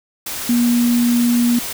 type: tone in noise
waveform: sine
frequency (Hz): 239.4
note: A#3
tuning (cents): +46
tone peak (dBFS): -12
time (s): 0.49-1.59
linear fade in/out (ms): 5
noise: white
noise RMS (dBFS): -26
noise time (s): 0.26-1.73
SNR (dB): +11
effects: none